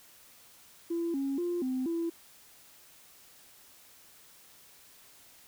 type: tone with pitch steps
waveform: sine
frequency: 337.9 / 274 / 349.4 / 257.8 / 334.8 Hz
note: E4 / C#4 / F4 / C4 / E4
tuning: +43 / -20 / +1 / -26 / +27 cents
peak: -28 dBFS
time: 0.9-2.1 s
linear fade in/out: 10 ms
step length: 240 ms
effects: tanh soft clip ceiling -25 dBFS + white hiss -57 dBFS RMS until 5.47 s